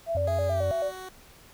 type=tone with vibrato; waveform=sine; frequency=622.3 Hz; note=D#5; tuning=in tune; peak=-25 dBFS; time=0.06-0.92 s; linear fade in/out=50 ms; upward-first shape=square; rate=4.6 Hz; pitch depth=120 cents each way
type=tone; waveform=triangle; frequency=89.9 Hz; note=F#2; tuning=49 cents flat; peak=-26 dBFS; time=0.15-0.71 s; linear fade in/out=0 ms
type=tone with pitch glide; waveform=15% pulse; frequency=413.9 to 373 Hz; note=G#4 to F#4; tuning=-6 to +14 cents; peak=-32 dBFS; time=0.27-1.09 s; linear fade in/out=5 ms; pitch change=-180 cents; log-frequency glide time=0.46-0.66 s
effects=pink hiss -53 dBFS RMS until 1.53 s